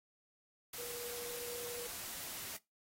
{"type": "tone in noise", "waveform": "sine", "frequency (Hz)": 481, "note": "B4", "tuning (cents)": -46, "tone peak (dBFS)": -45, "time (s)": [0.78, 1.87], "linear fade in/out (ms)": 5, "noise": "white", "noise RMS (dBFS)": -45, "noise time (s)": [0.73, 2.57], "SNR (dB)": -3, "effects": ["noise-tail reverb RT60 0.2 s tail -20 dB re dry", "AAC 48 kbps"]}